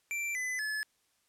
square tone with pitch steps, 2349 / 2010 / 1719.6 Hz, D7 / B6 / A6, 0 / +30 / -40 cents, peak -33 dBFS, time 0.11-0.83 s, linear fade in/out 0 ms, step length 240 ms, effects white hiss -73 dBFS RMS until 1.28 s + low-pass 11000 Hz 12 dB/octave

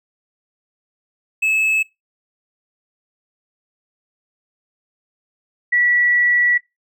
triangle / sine tone pair in turn, 2597 / 1945.6 Hz, E7 / B6, -26 / -26 cents, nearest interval perfect fourth, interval 500 cents, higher first, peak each -13 dBFS, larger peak neither, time 1.42-1.83 / 5.72-6.58 s, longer second, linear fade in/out 10 ms, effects noise-tail reverb RT60 0.2 s tail -20 dB re dry

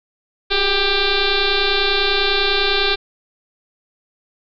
sine tone with frequency modulation, 1975 Hz, B6, in tune, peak -14 dBFS, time 0.5-2.96 s, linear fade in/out 20 ms, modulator 392 Hz, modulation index 5.8, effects none

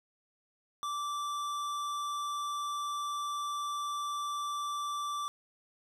sine tone with hard clipping, 1168 Hz, D6, 10 cents flat, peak -35 dBFS, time 0.83-5.28 s, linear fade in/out 0 ms, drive 14 dB, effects none

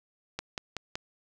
click train, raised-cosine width 0.2 ms, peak -16 dBFS, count 4, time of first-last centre 0.39-0.955 s, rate 5.31 Hz, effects none

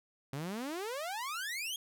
sawtooth exponential sweep, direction up, 130.81 to 3322 Hz, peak -33 dBFS, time 0.33-1.76 s, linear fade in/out 2 ms, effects none

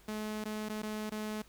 sawtooth tone with dropouts, 214.1 Hz, A3, 47 cents flat, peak -32 dBFS, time 0.08-1.42 s, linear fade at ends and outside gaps 5 ms, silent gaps 0.442-0.454 / 0.688-0.696 / 0.821-0.83 / 1.097-1.118 s, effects added 50 Hz sine -63 dBFS peak until 1.48 s + pink hiss -62 dBFS RMS until 1.48 s

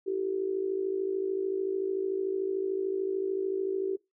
sine tone with amplitude modulation, 383.8 Hz, G4, 37 cents flat, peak -24 dBFS, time 0.06-3.97 s, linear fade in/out 20 ms, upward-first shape sine, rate 53.5 Hz, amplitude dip 75%, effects noise-tail reverb RT60 0.2 s tail -23 dB re dry

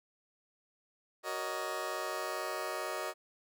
20% pulse chord, D# minor seventh, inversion first, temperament just, 373.4 / 466.7 / 560 / 622.3 Hz, F#4 / A#4 / C#5 / D#5, +16 / +2 / +18 / 0 cents, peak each -37 / -38 / -38 / -34 dBFS, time 1.23-3.14 s, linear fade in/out 50 ms, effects none

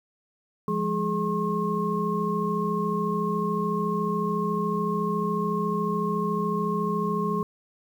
sine tone cluster, 172.7 / 206.6 / 419.7 / 1077 Hz, F3 / G#3 / G#4 / C6, -19 / -9 / +18 / +50 cents, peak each -29 dBFS, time 0.68-7.43 s, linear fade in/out 2 ms, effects 9-bit

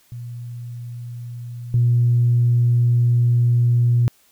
sine tone with level steps, 120 Hz, B2, 49 cents flat, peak -29 / -12 dBFS, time 0.12-4.08 s, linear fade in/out 0 ms, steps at 1.74 s, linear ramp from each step 2 ms, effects tanh soft clip ceiling -8 dBFS + white hiss -57 dBFS RMS until 4.31 s

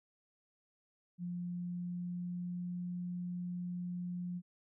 sine tone with pitch glide, 176.1 to 177.53 Hz, F3 to F3, +15 to +29 cents, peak -37 dBFS, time 1.18-4.42 s, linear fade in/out 50 ms, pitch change +14 cents, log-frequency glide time 1.41-2.84 s, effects none

